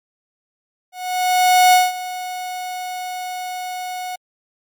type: tone with ADSR envelope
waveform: 45% pulse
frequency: 732 Hz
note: F#5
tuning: 19 cents flat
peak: -8 dBFS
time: 0.92-4.16 s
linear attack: 810 ms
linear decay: 190 ms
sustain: -17 dB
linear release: 9 ms
effects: MP3 96 kbps